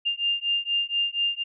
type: beating tone pair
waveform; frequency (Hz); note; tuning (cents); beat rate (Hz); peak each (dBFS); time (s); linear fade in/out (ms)
sine; 2800 / 2804.2; F7 / F7; +4 / +6; 4.2; -26 / -26; 0.05-1.44; 20
effects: none